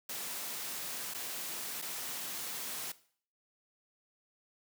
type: noise with dropouts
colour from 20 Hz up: white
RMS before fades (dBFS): -40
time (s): 0.09-2.92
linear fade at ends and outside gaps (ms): 5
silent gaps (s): 1.138-1.145 / 1.817-1.822
effects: noise-tail reverb RT60 0.5 s tail -17 dB re dry + high-pass 150 Hz 12 dB/octave